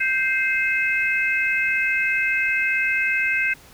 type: tone cluster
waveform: sine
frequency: 1564 / 2099 / 2576 Hz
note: G6 / C7 / E7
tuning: -4 / +5 / -41 cents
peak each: -23 dBFS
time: 0-3.54 s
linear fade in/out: 10 ms
effects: pink hiss -48 dBFS RMS until 3.73 s